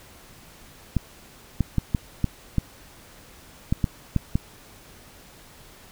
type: clicks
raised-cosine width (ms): 5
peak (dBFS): -8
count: 10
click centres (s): 0.967 / 1.607 / 1.783 / 1.948 / 2.243 / 2.583 / 3.725 / 3.842 / 4.163 / 4.355
effects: pink hiss -49 dBFS RMS until 5.91 s